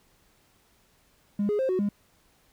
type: tone with pitch steps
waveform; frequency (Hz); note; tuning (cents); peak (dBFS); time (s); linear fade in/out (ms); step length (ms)
triangle; 204 / 415.9 / 527 / 370.3 / 204; G#3 / G#4 / C5 / F#4 / G#3; -31 / +2 / +12 / +1 / -31; -20; 1.39-1.89; 5; 100
effects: tanh soft clip ceiling -19 dBFS + pink hiss -64 dBFS RMS until 2.52 s